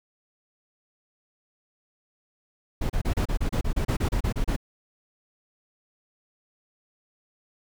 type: noise bursts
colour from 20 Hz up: brown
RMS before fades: -24 dBFS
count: 15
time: 2.81-4.564 s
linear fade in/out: 10 ms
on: 88 ms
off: 31 ms
effects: none